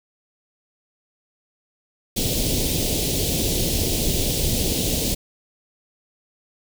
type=band-stop noise; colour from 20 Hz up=pink; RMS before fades=-22 dBFS; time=2.16-5.15 s; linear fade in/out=10 ms; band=570 to 3000 Hz; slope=24 dB/octave; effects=none